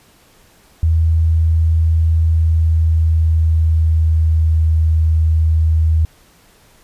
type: tone with pitch glide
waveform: sine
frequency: 81 to 79.75 Hz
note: E2 to D#2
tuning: -30 to +43 cents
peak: -10 dBFS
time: 0.83-6.05 s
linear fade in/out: 0 ms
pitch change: -27 cents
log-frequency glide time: 2.25-4.53 s
effects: pink hiss -50 dBFS RMS until 6.83 s + resampled to 32000 Hz